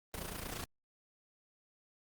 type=noise with amplitude modulation; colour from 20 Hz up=pink; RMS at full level=-39 dBFS; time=0.14-0.64 s; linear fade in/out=0 ms; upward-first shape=sine; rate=28.8 Hz; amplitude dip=70%; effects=Opus 32 kbps

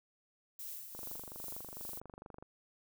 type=noise with tremolo; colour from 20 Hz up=violet; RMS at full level=-44 dBFS; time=0.59-2 s; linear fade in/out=2 ms; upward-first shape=sine; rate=2.5 Hz; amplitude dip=50%
type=click train; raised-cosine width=1 ms; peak=-35 dBFS; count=37; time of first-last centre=0.95-2.425 s; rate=24.4 Hz
effects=none

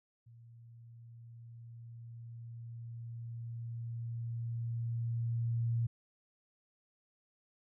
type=tone with level ramp; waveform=sine; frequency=116.54 Hz; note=A#2; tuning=in tune; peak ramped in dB=-54 to -29 dBFS; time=0.26-5.87 s; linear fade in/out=10 ms; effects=none

